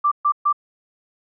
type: tone bursts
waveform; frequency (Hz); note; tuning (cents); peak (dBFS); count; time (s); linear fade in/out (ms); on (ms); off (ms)
sine; 1175; D6; +1; -14; 3; 0.04-0.528; 10; 76; 130
effects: none

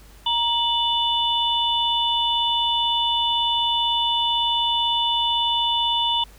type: tone cluster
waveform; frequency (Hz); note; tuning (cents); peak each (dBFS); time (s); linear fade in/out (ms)
sine; 939 / 2961 / 3519; A#5 / F#7 / A7; +12 / +1 / 0; -23; 0.26-6.24; 5
effects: added 50 Hz sine -45 dBFS peak until 6.38 s + pink hiss -51 dBFS RMS until 6.38 s

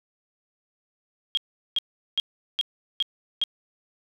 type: tone bursts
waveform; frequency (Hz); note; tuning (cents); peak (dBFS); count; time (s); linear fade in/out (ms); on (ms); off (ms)
sine; 3249; G#7; -39; -20; 6; 1.35-3.438; 0; 23; 390
effects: none

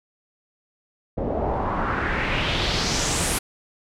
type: noise with low-pass filter sweep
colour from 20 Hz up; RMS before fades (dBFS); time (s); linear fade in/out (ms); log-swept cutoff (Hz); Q
pink; -24; 1.17-3.39; 10; 490 to 11000; 2.5
effects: none

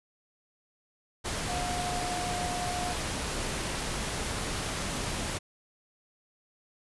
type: tone in noise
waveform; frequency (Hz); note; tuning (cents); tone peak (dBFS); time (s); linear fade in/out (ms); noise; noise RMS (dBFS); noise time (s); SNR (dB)
sine; 716; F5; +43; -33; 1.48-2.94; 20; pink; -33; 1.24-5.39; -3
effects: resampled to 24000 Hz

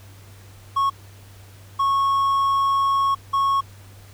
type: tone bursts at uneven times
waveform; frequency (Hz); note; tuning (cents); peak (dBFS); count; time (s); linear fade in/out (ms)
triangle; 1100; C#6; -14; -15; 3; 0.76-0.9 / 1.79-3.15 / 3.33-3.61; 10
effects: added 98 Hz sine -43 dBFS peak until 4.13 s + pink hiss -50 dBFS RMS until 4.13 s

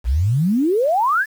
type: exponential sweep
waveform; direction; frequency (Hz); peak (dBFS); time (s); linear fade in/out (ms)
sine; up; 54 to 1790; -14; 0.04-1.26; 50
effects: 7-bit

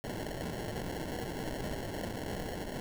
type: noise with sample-and-hold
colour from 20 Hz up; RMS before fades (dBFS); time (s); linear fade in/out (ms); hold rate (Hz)
blue; -38; 0.04-2.8; 0; 1225
effects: none

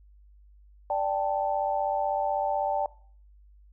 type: chord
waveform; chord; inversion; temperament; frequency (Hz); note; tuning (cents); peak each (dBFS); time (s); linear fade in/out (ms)
sine; D suspended fourth; none; equal; 587.3 / 784 / 880; D5 / G5 / A5; 0 / 0 / 0; -29 / -28 / -30; 0.9-2.86; 2
effects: noise-tail reverb RT60 0.5 s tail -21 dB re dry + added 50 Hz sine -52 dBFS peak until 3.72 s

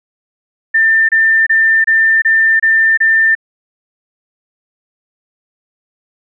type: tone bursts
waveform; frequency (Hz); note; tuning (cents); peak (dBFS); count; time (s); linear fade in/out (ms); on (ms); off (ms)
sine; 1792; A6; +31; -7; 7; 0.74-3.352; 10; 350; 27
effects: none

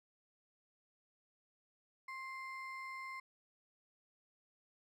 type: ring-modulated tone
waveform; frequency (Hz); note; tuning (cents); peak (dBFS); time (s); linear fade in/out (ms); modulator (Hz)
triangle; 1576; G6; +9; -39; 2.08-3.2; 5; 514
effects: none

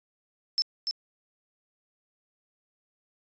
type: tone with echo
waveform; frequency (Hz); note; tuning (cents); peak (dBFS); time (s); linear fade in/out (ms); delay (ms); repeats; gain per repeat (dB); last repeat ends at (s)
sine; 5274; E8; 0; -22; 0.58-0.62; 0; 290; 1; -5; 0.91
effects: resampled to 16000 Hz

